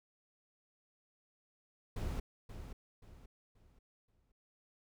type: noise with echo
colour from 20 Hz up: brown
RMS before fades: -38 dBFS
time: 1.96-2.2 s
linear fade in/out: 5 ms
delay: 530 ms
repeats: 4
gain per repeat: -9 dB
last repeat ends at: 4.32 s
effects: none